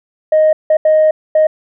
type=tone bursts at uneven times; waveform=sine; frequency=622.3 Hz; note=D#5; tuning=in tune; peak=-5 dBFS; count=4; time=0.32-0.53 / 0.7-0.77 / 0.85-1.11 / 1.35-1.47 s; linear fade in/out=5 ms; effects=tanh soft clip ceiling -4 dBFS